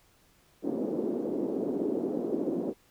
white band-pass noise, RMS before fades -31 dBFS, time 0.62-2.74 s, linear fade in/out 50 ms, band 240 to 410 Hz, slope 24 dB/octave, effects pink hiss -64 dBFS RMS until 2.9 s

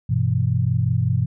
sine chord, E minor, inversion first, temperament equal, 98 / 123.47 / 164.81 Hz, G2 / B2 / E3, 0 / 0 / 0 cents, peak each -22 / -19 / -25 dBFS, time 0.09-1.26 s, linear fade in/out 10 ms, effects none

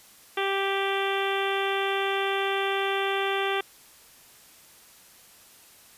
harmonic tone with a mistuned harmonic, 392 Hz, G4, in tune, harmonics 1 / 2 / 3 / 4 / 5 / 6 / 7 / 8 / 9, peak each -28 / -31 / -33 / -34 / -35 / -36 / -36 / -37 / -38 dBFS, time 0.37-3.61 s, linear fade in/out 5 ms, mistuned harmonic 9, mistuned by -23 cents, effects white hiss -53 dBFS RMS until 5.97 s + resampled to 32000 Hz

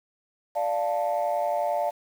sine chord, D minor, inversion none, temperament equal, 587.3 / 698.5 / 880 Hz, D5 / F5 / A5, 0 / 0 / 0 cents, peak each -26 / -26 / -29 dBFS, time 0.55-1.91 s, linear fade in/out 20 ms, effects tanh soft clip ceiling -17 dBFS + 8-bit

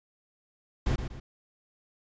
brown noise with echo, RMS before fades -26 dBFS, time 0.86-0.96 s, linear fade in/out 5 ms, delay 120 ms, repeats 2, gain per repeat -8 dB, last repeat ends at 1.2 s, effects resampled to 16000 Hz

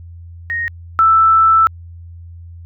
sine tone pair in turn, 1864.7 / 1322.7 Hz, A#6 / E6, 0 / +5 cents, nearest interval tritone, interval 595 cents, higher first, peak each -17 / -7 dBFS, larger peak second, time 0.5-0.68 / 0.99-1.67 s, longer second, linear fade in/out 0 ms, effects added 85 Hz sine -32 dBFS peak until 2.65 s

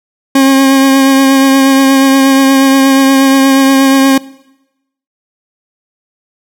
40% pulse tone with vibrato, 270 Hz, C#4, 45 cents flat, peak -3 dBFS, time 0.35-4.18 s, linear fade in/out 5 ms, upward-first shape triangle, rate 8.4 Hz, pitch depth 21 cents each way, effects noise-tail reverb RT60 0.9 s tail -21 dB re dry

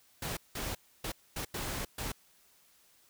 pink noise bursts at uneven times, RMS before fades -37 dBFS, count 6, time 0.22-0.37 / 0.55-0.75 / 1.04-1.12 / 1.36-1.45 / 1.54-1.85 / 1.98-2.12 s, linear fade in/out 5 ms, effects white hiss -65 dBFS RMS until 3.09 s

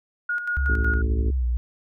sine tone with tremolo, 1438 Hz, F#6, 50 cents flat, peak -22 dBFS, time 0.29-1.02 s, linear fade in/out 5 ms, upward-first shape square, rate 5.4 Hz, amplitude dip 55%
sine tone with pitch glide, 67.4 to 60.05 Hz, C#2 to B1, -48 to -48 cents, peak -20 dBFS, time 0.57-1.57 s, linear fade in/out 0 ms, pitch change -200 cents, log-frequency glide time 1.32-1.45 s
harmonic tone, 54.7 Hz, A1, 9 cents flat, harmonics 1 / 2 / 4 / 5 / 6 / 7 / 8, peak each -29 / -32 / -35 / -36 / -37 / -37 / -38 dBFS, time 0.68-1.31 s, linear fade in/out 10 ms
effects none

